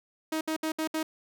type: tone bursts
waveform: sawtooth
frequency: 315.6 Hz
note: D#4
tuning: 25 cents sharp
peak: -24 dBFS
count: 5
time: 0.32-1.03 s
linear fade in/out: 5 ms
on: 90 ms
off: 65 ms
effects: none